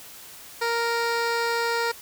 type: tone with low-pass filter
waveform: 15% pulse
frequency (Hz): 466.2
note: A#4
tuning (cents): 0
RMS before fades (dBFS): -25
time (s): 0.61-1.92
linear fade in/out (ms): 10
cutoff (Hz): 5600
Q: 1.1
effects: white hiss -44 dBFS RMS until 2.01 s